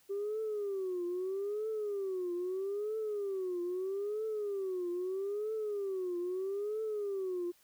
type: tone with vibrato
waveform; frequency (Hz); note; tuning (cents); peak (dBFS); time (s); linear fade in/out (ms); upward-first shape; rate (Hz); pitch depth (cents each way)
sine; 392; G4; 0; -32; 0.09-7.52; 20; triangle; 0.78; 210
effects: tanh soft clip ceiling -30 dBFS + white hiss -67 dBFS RMS until 7.63 s